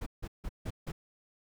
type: noise bursts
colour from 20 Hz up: brown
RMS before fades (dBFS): -36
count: 5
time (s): 0.01-0.92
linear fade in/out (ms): 10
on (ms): 54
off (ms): 160
effects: none